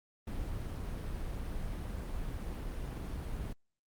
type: noise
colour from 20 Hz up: brown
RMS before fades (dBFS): -38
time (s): 0.27-3.53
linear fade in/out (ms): 5
effects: Opus 32 kbps